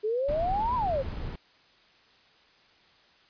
sine exponential two-way sweep, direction up then down, 413.9 to 1025 to 505 Hz, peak -25 dBFS, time 0.03-1.03 s, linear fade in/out 20 ms, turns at 0.75 s
brown noise, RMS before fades -35 dBFS, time 0.28-1.36 s, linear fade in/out 5 ms
effects white hiss -60 dBFS RMS until 3.29 s + resampled to 11025 Hz

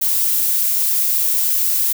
violet noise, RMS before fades -17 dBFS, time 0.01-1.93 s, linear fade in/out 10 ms, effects none

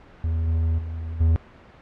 triangle tone with level steps, 81.4 Hz, E2, 21 cents flat, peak -19 / -17 / -26 / -13 dBFS, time 0.24-1.36 s, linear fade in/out 0 ms, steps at 0.47 / 0.78 / 1.2 s, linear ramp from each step 10 ms, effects pink hiss -48 dBFS RMS until 1.81 s + low-pass 2000 Hz 12 dB/octave

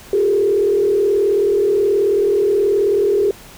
sine tone with frequency modulation, 405 Hz, G#4, 43 cents flat, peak -12 dBFS, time 0.13-3.31 s, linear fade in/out 2 ms, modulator 38.7 Hz, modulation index 0.95, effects pink hiss -40 dBFS RMS until 3.57 s

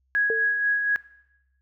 sine tone with tremolo, 1661.2 Hz, G#6, in tune, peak -18 dBFS, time 0.15-0.96 s, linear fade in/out 0 ms, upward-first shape sine, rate 4.1 Hz, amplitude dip 40%
sine tone with exponential decay, 450 Hz, A4, 39 cents sharp, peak -21 dBFS, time 0.3-0.61 s, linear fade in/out 1 ms, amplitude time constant 67 ms
effects noise-tail reverb RT60 0.9 s tail -19 dB re dry + added 65 Hz sine -66 dBFS peak until 1.61 s

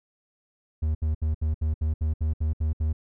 triangle tone bursts, 77.78 Hz, D#2, in tune, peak -20 dBFS, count 11, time 0.82-2.93 s, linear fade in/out 10 ms, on 130 ms, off 68 ms, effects none

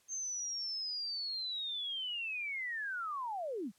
sine linear sweep, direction down, 6380 to 170 Hz, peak -36 dBFS, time 0.08-3.72 s, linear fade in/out 50 ms, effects white hiss -70 dBFS RMS until 3.78 s + low-pass 11000 Hz 12 dB/octave

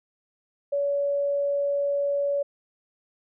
sine tone, 567 Hz, C#5, 39 cents sharp, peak -22 dBFS, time 0.72-2.43 s, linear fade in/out 10 ms, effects none

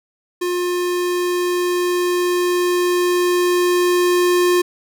square tone with level ramp, 355.7 Hz, F4, 32 cents sharp, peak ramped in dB -19 to -13 dBFS, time 0.41-4.62 s, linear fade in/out 10 ms, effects none

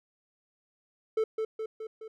triangle tone with echo, 440 Hz, A4, in tune, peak -22 dBFS, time 1.17-1.24 s, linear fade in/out 5 ms, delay 210 ms, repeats 4, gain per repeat -4 dB, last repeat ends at 2.08 s, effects none

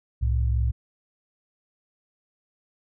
sine tone pair together, 65.41 / 110 Hz, C2 / A2, 0 / 0 cents, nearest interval major sixth, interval 900 cents, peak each -21 / -26 dBFS, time 0.21-0.72 s, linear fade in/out 20 ms, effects none

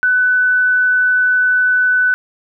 sine tone, 1498 Hz, F#6, 21 cents sharp, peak -10 dBFS, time 0.03-2.14 s, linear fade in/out 0 ms, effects none

